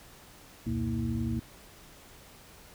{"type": "tone cluster", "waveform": "sine", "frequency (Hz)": [70.4, 88.4, 120.9, 230.5, 322.2], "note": ["C#2", "F2", "B2", "A#3", "E4"], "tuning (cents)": [27, 22, -36, -19, -39], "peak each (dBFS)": [-37, -38, -33, -32, -38], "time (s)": [0.66, 1.4], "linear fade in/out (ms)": 10, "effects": ["pink hiss -53 dBFS RMS until 2.74 s"]}